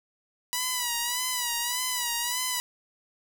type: tone with vibrato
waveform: 5% pulse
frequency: 977 Hz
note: B5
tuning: 19 cents flat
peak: -15 dBFS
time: 0.53-2.6 s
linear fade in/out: 0 ms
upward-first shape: sine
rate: 1.7 Hz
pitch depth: 68 cents each way
effects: 7-bit